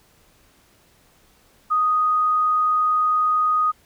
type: tone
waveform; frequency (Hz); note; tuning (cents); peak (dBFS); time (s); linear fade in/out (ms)
sine; 1244.5; D#6; 0; -16; 1.7-3.72; 20
effects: pink hiss -57 dBFS RMS until 3.85 s